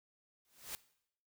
white noise with exponential growth, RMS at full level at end -40 dBFS, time 0.45-0.75 s, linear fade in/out 0 ms, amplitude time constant 64 ms, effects noise-tail reverb RT60 0.7 s tail -19 dB re dry

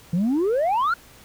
sine exponential sweep, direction up, 161.7 to 1458 Hz, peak -16 dBFS, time 0.13-0.94 s, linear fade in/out 5 ms, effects tanh soft clip ceiling -17 dBFS + pink hiss -49 dBFS RMS until 1.24 s

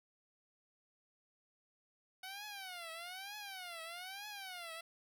10% pulse tone with vibrato, 740 Hz, F#5, in tune, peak -37 dBFS, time 2.23-4.81 s, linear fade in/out 5 ms, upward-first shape triangle, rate 1.1 Hz, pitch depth 240 cents each way, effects none

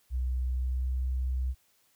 sine tone with pitch glide, 63 to 63.95 Hz, B1 to C2, +35 to -39 cents, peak -27 dBFS, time 0.1-1.55 s, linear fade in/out 50 ms, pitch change +26 cents, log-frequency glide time 0.47-0.89 s, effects white hiss -68 dBFS RMS until 1.95 s

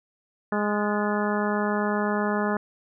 harmonic tone with a mistuned harmonic, 207.7 Hz, G#3, in tune, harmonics 1 / 2 / 3 / 4 / 5 / 6 / 7 / 8, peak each -26 / -29 / -31 / -32 / -33 / -34 / -34 / -35 dBFS, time 0.52-2.57 s, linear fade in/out 2 ms, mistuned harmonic 8, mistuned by +61 cents, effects none

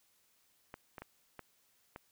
clicks, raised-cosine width 0.5 ms, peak -30 dBFS, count 5, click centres 0.741 / 0.982 / 1.02 / 1.393 / 1.961 s, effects white hiss -72 dBFS RMS until 2.11 s

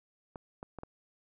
clicks, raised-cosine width 1 ms, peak -28 dBFS, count 4, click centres 0.358 / 0.629 / 0.787 / 0.834 s, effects none

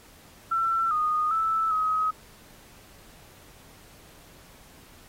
sine tone with pitch steps, 1343 / 1234 / 1316 / 1268 Hz, E6 / D#6 / E6 / D#6, +32 / -15 / -3 / +32 cents, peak -22 dBFS, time 0.51-2.11 s, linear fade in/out 10 ms, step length 400 ms, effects pink hiss -53 dBFS RMS until 5.08 s + AAC 48 kbps

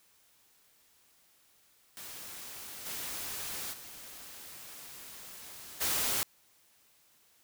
white noise with level steps, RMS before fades -45 / -39 / -48 / -31 dBFS, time 1.97-6.23 s, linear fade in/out 0 ms, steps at 2.85 / 3.72 / 5.8 s, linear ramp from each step 20 ms, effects white hiss -66 dBFS RMS until 7.43 s

